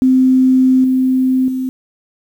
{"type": "tone with level steps", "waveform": "sine", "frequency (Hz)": 259, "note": "C4", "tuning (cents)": -17, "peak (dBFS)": [-7, -10, -16], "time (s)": [0.02, 1.69], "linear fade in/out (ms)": 0, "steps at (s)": [0.84, 1.48], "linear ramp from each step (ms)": 2, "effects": ["7-bit"]}